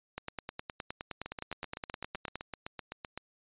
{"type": "two click trains", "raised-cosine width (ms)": 0.3, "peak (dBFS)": [-21, -23], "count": [22, 16], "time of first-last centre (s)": [[0.18, 2.356], [1.26, 3.176]], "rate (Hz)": [9.65, 7.83], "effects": ["resampled to 8000 Hz"]}